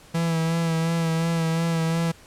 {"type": "tone with vibrato", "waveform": "45% pulse", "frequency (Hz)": 164.81, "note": "E3", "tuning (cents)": 0, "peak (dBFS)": -21, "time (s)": [0.14, 2.12], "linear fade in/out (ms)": 10, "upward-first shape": "sine", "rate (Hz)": 2.8, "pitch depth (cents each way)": 27, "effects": ["pink hiss -50 dBFS RMS until 2.26 s", "low-pass 11000 Hz 12 dB/octave"]}